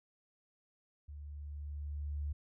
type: tone with level ramp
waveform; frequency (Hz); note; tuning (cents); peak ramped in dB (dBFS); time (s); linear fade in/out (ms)
sine; 73.1; D2; -7; -45 to -34; 1.08-2.33; 10
effects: none